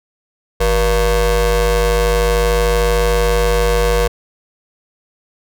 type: ring-modulated tone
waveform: 40% pulse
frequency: 213.8 Hz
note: A3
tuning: 49 cents flat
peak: -8 dBFS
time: 0.6-4.08 s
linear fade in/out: 10 ms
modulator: 264 Hz
effects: none